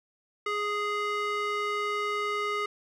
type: tone with band-pass filter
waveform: square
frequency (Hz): 415.3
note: G#4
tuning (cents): 0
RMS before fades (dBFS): -30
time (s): 0.46-2.66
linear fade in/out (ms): 5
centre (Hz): 1600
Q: 1.3
effects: none